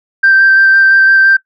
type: tone with vibrato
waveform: sine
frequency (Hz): 1568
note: G6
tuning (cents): 0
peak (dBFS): -3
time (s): 0.23-1.37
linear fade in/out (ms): 10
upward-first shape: square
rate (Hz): 5.9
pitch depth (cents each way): 9
effects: noise-tail reverb RT60 0.1 s tail -18 dB re dry + tanh soft clip ceiling 0 dBFS